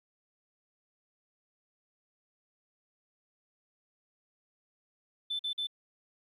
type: tone bursts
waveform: sine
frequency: 3525 Hz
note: A7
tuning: 2 cents sharp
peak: -30 dBFS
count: 3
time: 5.3-5.671 s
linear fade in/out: 10 ms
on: 93 ms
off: 46 ms
effects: tanh soft clip ceiling -27 dBFS + 12-bit